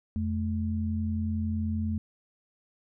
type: tone pair together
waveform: sine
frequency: 86.6 / 217.1 Hz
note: F2 / A3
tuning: -14 / -23 cents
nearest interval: octave + major third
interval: 1591 cents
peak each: -29 / -30 dBFS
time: 0.16-1.98 s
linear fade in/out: 0 ms
effects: none